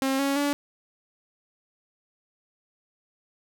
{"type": "tone with pitch steps", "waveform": "sawtooth", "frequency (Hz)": [267.9, 277.2, 286.8], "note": ["C4", "C#4", "D4"], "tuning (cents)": [41, 0, -41], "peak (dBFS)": -19, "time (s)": [0.02, 0.53], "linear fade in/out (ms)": 0, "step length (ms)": 170, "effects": []}